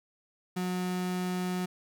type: tone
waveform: 35% pulse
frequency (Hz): 181.7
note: F#3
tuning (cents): -31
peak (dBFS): -28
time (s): 0.56-1.66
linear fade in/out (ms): 10
effects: none